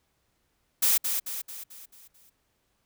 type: noise with echo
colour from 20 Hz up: blue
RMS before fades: -22 dBFS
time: 0.82-0.98 s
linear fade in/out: 10 ms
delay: 220 ms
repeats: 6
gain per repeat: -6 dB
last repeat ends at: 2.3 s
effects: pink hiss -73 dBFS RMS until 2.85 s